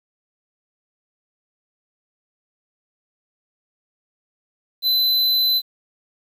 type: tone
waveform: square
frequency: 4027 Hz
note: B7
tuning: 33 cents sharp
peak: -16 dBFS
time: 4.82-5.62 s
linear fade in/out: 50 ms
effects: 8-bit